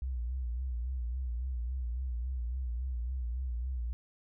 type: tone with vibrato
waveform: sine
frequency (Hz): 61.74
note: B1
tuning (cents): 0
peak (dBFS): -32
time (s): 0.02-3.93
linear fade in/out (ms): 0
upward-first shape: sine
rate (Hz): 3.6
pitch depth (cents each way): 100
effects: none